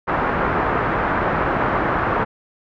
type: low-pass noise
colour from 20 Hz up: white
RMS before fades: -20 dBFS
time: 0.07-2.25 s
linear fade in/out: 20 ms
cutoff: 1500 Hz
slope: 24 dB/octave
effects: none